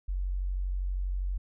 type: tone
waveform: sine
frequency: 46.25 Hz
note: F#1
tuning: in tune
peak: -28 dBFS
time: 0.08-1.38 s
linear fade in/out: 10 ms
effects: none